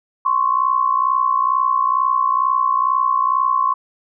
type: tone pair together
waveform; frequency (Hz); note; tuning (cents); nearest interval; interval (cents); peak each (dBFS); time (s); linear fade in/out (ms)
sine; 1046.5 / 1108.7; C6 / C#6; 0 / 0; minor second; 100; -17; 0.25-3.74; 10
effects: none